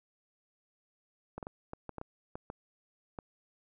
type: clicks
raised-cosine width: 1 ms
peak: -26 dBFS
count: 10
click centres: 1.38 / 1.428 / 1.469 / 1.734 / 1.893 / 1.983 / 2.014 / 2.355 / 2.501 / 3.188 s
effects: none